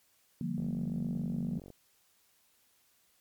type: chord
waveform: sine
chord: G minor seventh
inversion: second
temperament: equal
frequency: 146.83 / 174.61 / 196 / 233.1 Hz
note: D3 / F3 / G3 / Bb3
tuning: 0 / 0 / 0 / 0 cents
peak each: -39 / -36 / -40 / -36 dBFS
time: 0.41-1.59 s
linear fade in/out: 2 ms
type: click train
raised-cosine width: 2 ms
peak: -35 dBFS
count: 54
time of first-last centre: 0.58-1.703 s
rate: 47.2 Hz
effects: white hiss -69 dBFS RMS until 3.2 s + MP3 96 kbps